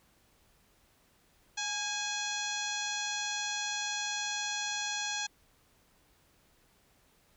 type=harmonic tone with a mistuned harmonic; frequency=839 Hz; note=G#5; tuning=17 cents sharp; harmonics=1 / 2 / 3 / 4 / 5 / 6 / 7 / 8 / 9; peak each=-41 / -39 / -41 / -40 / -41 / -48 / -40 / -42 / -52 dBFS; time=1.57-5.27 s; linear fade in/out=10 ms; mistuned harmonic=2; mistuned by=-47 cents; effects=pink hiss -67 dBFS RMS until 7.36 s